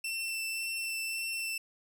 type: tone with vibrato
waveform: sawtooth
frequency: 2682 Hz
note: E7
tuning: 29 cents sharp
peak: -30 dBFS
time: 0.04-1.58 s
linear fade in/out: 5 ms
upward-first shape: sine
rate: 1.8 Hz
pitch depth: 11 cents each way
effects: none